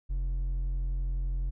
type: tone with hard clipping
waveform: sine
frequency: 44.07 Hz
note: F1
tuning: 16 cents sharp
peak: -29 dBFS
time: 0.09-1.51 s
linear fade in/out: 20 ms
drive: 4 dB
effects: none